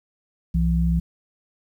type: tone pair together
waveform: sine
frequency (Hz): 63.5 / 168.45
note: B1 / E3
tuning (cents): +49 / +38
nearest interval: octave + perfect fourth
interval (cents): 1689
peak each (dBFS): -20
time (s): 0.54-1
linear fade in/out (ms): 10
effects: 9-bit